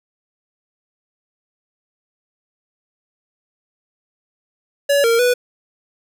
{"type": "tone with pitch steps", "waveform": "square", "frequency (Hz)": [567, 462, 492.1], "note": ["C#5", "A#4", "B4"], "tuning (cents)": [39, -16, -6], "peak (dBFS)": -13, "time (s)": [4.89, 5.34], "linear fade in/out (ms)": 10, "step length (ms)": 150, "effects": []}